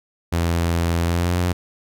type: tone with pitch glide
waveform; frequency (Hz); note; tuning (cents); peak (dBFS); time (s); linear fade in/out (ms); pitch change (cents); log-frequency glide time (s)
sawtooth; 84.6 to 88.7; E2 to F2; +45 to +27; -14; 0.32-1.53; 10; +82; 1.04-1.38
effects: none